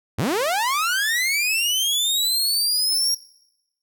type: linear sweep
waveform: sawtooth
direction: up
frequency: 79 to 5640 Hz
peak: -16 dBFS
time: 0.18-3.15 s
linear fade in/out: 10 ms
effects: noise-tail reverb RT60 0.9 s tail -21 dB re dry